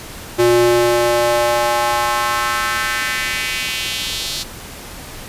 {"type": "tone with high-pass filter sweep", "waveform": "square", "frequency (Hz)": 119.1, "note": "A#2", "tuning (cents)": 38, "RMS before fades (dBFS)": -17, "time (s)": [0.38, 4.44], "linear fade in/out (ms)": 20, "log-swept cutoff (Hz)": [310, 4200], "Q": 2.2, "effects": ["pink hiss -33 dBFS RMS until 5.28 s", "resampled to 32000 Hz"]}